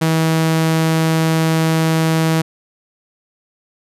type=tone; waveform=sawtooth; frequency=161.1 Hz; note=E3; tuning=39 cents flat; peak=-9 dBFS; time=0.01-2.42 s; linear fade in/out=10 ms; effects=resampled to 32000 Hz